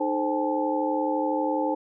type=tone cluster; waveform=sine; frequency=305.8 / 430.8 / 525 / 797 / 869 Hz; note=D#4 / A4 / C5 / G5 / A5; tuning=-30 / -37 / +6 / +28 / -22 cents; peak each=-27 / -35 / -28 / -34 / -28 dBFS; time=0-1.75 s; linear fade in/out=10 ms; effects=none